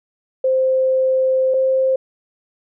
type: tone pair in turn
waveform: sine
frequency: 522 / 525.9 Hz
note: C5 / C5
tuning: -4 / +9 cents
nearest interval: unison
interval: 13 cents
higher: second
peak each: -13 dBFS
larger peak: neither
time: 0.44-1.54 / 1.54-1.96 s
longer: first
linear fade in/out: 5 ms
effects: none